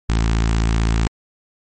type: tone with notch filter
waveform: sawtooth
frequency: 55.7 Hz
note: A1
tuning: 22 cents sharp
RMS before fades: -17 dBFS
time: 0.09-1.07 s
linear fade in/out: 0 ms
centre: 540 Hz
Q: 1.2
effects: MP3 32 kbps